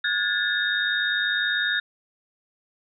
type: tone cluster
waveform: sine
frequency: 1444 / 1642 / 1742 / 3707 Hz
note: F#6 / G#6 / A6 / A#7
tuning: -43 / -20 / -18 / -10 cents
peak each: -27 dBFS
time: 0.04-1.8 s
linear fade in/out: 5 ms
effects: none